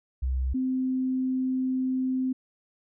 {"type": "tone pair in turn", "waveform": "sine", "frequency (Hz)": [64.7, 258.8], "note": ["C2", "C4"], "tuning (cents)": [-19, -19], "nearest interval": "2 octaves", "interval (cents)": 2400, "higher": "second", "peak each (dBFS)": -24, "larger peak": "neither", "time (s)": [[0.22, 0.54], [0.54, 2.33]], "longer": "second", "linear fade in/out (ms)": 10, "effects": []}